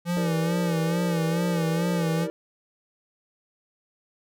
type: tone with vibrato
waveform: square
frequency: 170 Hz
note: F3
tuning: 46 cents flat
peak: -24 dBFS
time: 0.05-2.28 s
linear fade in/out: 50 ms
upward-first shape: sine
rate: 2.3 Hz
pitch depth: 66 cents each way
type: chord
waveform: triangle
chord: E half-diminished seventh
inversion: none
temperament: equal with one note detuned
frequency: 322.3 / 392 / 466.2 / 587.3 Hz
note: E4 / G4 / Bb4 / D5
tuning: -39 / 0 / 0 / 0 cents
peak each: -32 / -37 / -31 / -33 dBFS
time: 0.17-2.3 s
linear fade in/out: 0 ms
effects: none